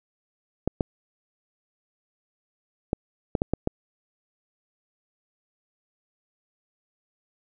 clicks, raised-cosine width 2 ms, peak -9 dBFS, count 7, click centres 0.676 / 0.808 / 2.931 / 3.352 / 3.419 / 3.536 / 3.674 s, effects none

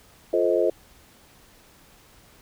sine chord, F dominant seventh, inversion none, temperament just, 349.2 / 436.5 / 523.8 / 628.6 Hz, F4 / A4 / C5 / Eb5, 0 / -14 / +2 / +18 cents, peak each -24 dBFS, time 0.33-0.7 s, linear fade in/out 5 ms, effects pink hiss -54 dBFS RMS until 2.41 s

